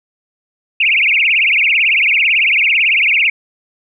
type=tone with vibrato; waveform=sine; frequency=2442 Hz; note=D#7; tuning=33 cents flat; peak=-9 dBFS; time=0.8-3.3 s; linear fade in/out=5 ms; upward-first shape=triangle; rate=18 Hz; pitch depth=280 cents each way; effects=none